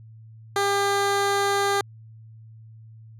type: tone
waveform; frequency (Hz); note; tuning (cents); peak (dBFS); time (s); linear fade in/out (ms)
15% pulse; 400; G4; +35; -14; 0.56-1.81; 2
effects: added 111 Hz sine -43 dBFS peak until 3.19 s + low-pass 11000 Hz 12 dB/octave